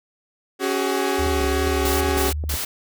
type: chord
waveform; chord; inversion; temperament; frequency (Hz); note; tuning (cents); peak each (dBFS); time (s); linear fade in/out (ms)
sawtooth; C# suspended fourth; none; equal with one note detuned; 277.2 / 376.5 / 415.3; C#4 / F#4 / G#4; 0 / +30 / 0; -22 / -19 / -22; 0.59-2.33; 50
type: tone with vibrato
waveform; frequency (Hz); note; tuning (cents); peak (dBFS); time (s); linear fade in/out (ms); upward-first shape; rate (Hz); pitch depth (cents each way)
sine; 72.7; D2; -17; -23; 1.18-2.57; 20; sine; 2.6; 90
type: clicks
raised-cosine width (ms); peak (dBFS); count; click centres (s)
2; -19; 12; 1.264 / 1.405 / 1.443 / 1.674 / 1.854 / 2.039 / 2.088 / 2.171 / 2.248 / 2.287 / 2.439 / 2.54
type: noise bursts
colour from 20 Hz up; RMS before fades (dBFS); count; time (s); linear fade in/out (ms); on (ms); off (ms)
white; -27; 3; 1.85-2.65; 5; 160; 160
effects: none